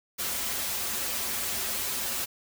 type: noise with comb filter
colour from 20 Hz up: white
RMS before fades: -31 dBFS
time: 0.18-2.26 s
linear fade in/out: 20 ms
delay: 6.5 ms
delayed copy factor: -0.9
effects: none